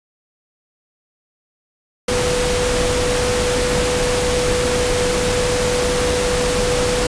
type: tone in noise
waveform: sine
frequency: 493.9 Hz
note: B4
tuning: in tune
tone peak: -18 dBFS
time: 2.08-7.07 s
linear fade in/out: 5 ms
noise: pink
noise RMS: -20 dBFS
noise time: 2.08-7.07 s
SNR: -1 dB
effects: resampled to 22050 Hz